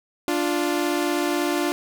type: tone pair together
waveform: sawtooth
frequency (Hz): 293.7 / 349.9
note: D4 / F4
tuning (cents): 0 / +3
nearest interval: minor third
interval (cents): 303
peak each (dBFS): -20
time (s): 0.28-1.72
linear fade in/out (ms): 0
effects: none